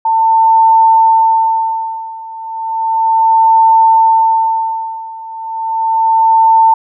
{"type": "tone with tremolo", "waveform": "sine", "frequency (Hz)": 896, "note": "A5", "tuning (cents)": 31, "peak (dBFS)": -4, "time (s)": [0.05, 6.74], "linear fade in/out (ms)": 5, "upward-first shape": "sine", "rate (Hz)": 0.34, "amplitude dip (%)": 90, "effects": []}